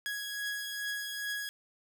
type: beating tone pair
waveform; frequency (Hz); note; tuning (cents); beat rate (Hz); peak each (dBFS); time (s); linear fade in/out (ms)
sawtooth; 1663 / 1665.4; G#6 / G#6; +2 / +4; 2.4; -32 / -39; 0.06-1.49; 0
effects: none